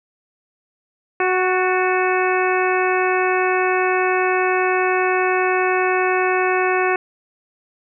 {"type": "harmonic tone with a mistuned harmonic", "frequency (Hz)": 370, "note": "F#4", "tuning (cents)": 0, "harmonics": [1, 2, 3, 4, 5, 6, 7], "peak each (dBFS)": [-19, -22, -24, -25, -26, -27, -27], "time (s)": [1.2, 6.96], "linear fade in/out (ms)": 2, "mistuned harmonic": 5, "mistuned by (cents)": -45, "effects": []}